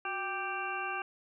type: harmonic tone with a mistuned harmonic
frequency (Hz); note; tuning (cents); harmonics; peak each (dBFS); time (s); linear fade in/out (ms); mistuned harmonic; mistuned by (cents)
392; G4; 0; 1 / 2 / 3 / 4 / 6 / 7; -44 / -39 / -39 / -39 / -43 / -41; 0.05-1.02; 2; 1; -110
effects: none